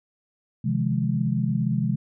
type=chord; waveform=sine; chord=F minor seventh; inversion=second; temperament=just; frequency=130.96 / 157.15 / 174.61 / 209.5 Hz; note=C3 / Eb3 / F3 / Ab3; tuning=+2 / +18 / 0 / +15 cents; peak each=-25 / -28 / -28 / -26 dBFS; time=0.64-1.96 s; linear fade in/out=10 ms; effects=none